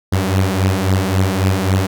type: beating tone pair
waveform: sawtooth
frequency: 93.6 / 97.3 Hz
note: F#2 / G2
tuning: +20 / -12 cents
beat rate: 3.7 Hz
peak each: -12 / -13 dBFS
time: 0.12-1.87 s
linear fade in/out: 10 ms
effects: none